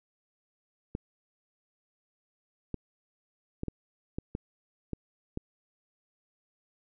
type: clicks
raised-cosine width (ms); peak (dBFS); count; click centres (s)
3; -20; 8; 0.951 / 2.743 / 3.634 / 3.683 / 4.185 / 4.351 / 4.933 / 5.374
effects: none